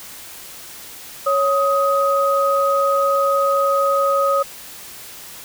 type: tone pair together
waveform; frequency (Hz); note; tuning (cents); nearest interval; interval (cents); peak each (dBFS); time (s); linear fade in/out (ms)
sine; 554.4 / 1256.1; C#5 / D#6; 0 / +16; octave + major second; 1416; -17; 1.26-4.43; 10
effects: white hiss -37 dBFS RMS until 5.44 s